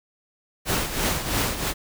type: noise with tremolo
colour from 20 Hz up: pink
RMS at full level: -22 dBFS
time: 0.65-1.74 s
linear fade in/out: 50 ms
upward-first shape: triangle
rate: 3 Hz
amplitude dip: 70%
effects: none